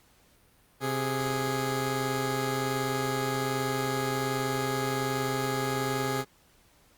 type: tone pair together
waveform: 15% pulse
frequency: 131.34 / 415.3 Hz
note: C3 / G#4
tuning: +7 / 0 cents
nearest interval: octave + minor sixth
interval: 1993 cents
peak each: -24 dBFS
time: 0.8-6.25 s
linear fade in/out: 50 ms
effects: pink hiss -62 dBFS RMS until 6.97 s + Opus 48 kbps